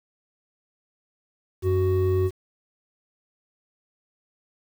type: tone pair together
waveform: triangle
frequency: 93 / 372 Hz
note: F#2 / F#4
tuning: +9 / +9 cents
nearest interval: 2 octaves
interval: 2400 cents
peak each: -20 dBFS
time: 1.62-2.31 s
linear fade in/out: 50 ms
effects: 8-bit